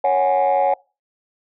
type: chord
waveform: sine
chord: C# suspended fourth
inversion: none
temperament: equal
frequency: 554.4 / 740 / 830.6 Hz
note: C#5 / F#5 / G#5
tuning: 0 / 0 / 0 cents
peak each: -17 dBFS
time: 0.04-0.74 s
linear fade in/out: 5 ms
effects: noise-tail reverb RT60 0.3 s tail -25 dB re dry + tanh soft clip ceiling -10 dBFS